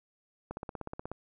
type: click train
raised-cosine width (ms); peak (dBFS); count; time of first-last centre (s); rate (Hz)
1; -24; 11; 0.51-1.116; 16.5
effects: none